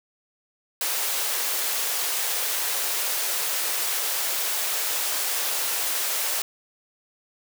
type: high-pass noise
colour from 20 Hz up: white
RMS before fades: -26 dBFS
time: 0.81-6.42 s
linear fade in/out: 2 ms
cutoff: 410 Hz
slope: 24 dB/octave
effects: none